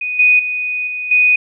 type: tone with level steps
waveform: sine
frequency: 2485 Hz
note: D#7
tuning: 3 cents flat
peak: -18 / -7 / -17 / -20 / -8 dBFS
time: 0.01-1.36 s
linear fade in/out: 5 ms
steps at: 0.19 / 0.39 / 0.87 / 1.11 s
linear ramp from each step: 5 ms
effects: none